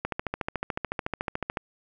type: click train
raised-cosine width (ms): 0.5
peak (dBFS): -13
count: 22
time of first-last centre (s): 0.05-1.572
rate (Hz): 13.8
effects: none